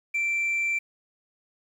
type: tone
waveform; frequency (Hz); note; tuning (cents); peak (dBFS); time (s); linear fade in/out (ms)
sine; 2346; D7; -2; -21; 0.14-0.79; 10
effects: tanh soft clip ceiling -22 dBFS + 9-bit